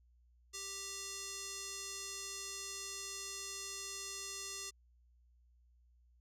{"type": "tone with band-pass filter", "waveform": "square", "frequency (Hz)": 393.2, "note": "G4", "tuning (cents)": 5, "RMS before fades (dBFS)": -45, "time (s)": [0.53, 4.71], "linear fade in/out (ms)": 20, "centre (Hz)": 6400, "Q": 1.9, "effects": ["added 60 Hz sine -65 dBFS peak until 6.2 s"]}